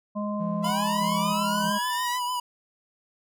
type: harmonic tone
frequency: 207.7 Hz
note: G#3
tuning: in tune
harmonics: 1 / 3 / 5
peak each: -28 / -33 / -35 dBFS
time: 0.15-1.79 s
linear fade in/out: 20 ms
type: tone with tremolo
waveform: triangle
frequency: 170.8 Hz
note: F3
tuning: 38 cents flat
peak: -28 dBFS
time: 0.39-1.71 s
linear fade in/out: 20 ms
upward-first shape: square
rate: 1.6 Hz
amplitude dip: 55%
type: linear sweep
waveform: sawtooth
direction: up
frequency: 659.3 to 2009 Hz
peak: -28 dBFS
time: 0.62-2.2 s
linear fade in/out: 50 ms
type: tone with vibrato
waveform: square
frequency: 987.8 Hz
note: B5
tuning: in tune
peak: -27 dBFS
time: 0.64-2.4 s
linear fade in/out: 5 ms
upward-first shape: triangle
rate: 6.7 Hz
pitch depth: 38 cents each way
effects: none